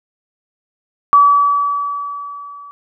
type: tone with level ramp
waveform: sine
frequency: 1146 Hz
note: D6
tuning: 43 cents flat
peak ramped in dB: -4 to -33 dBFS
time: 1.13-2.71 s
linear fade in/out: 0 ms
effects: none